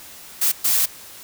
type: noise bursts at uneven times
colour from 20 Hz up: blue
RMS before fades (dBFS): -18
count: 2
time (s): 0.41-0.52 / 0.64-0.86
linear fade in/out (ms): 10
effects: white hiss -41 dBFS RMS until 1.23 s